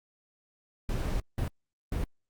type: noise bursts at uneven times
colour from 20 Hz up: brown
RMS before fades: -30 dBFS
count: 3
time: 0.89-1.2 / 1.38-1.48 / 1.92-2.04 s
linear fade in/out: 2 ms
effects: Opus 48 kbps